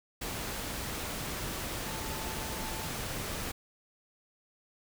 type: tone in noise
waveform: sine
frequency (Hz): 880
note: A5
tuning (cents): 0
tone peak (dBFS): -45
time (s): 1.86-2.87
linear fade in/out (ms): 10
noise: pink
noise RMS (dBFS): -37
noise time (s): 0.21-3.52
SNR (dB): -11
effects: none